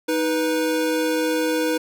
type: tone pair together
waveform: square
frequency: 313.8 / 490.8 Hz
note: D#4 / B4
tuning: +15 / -11 cents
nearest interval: minor sixth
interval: 774 cents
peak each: -23 / -23 dBFS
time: 0.08-1.78 s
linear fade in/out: 10 ms
effects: none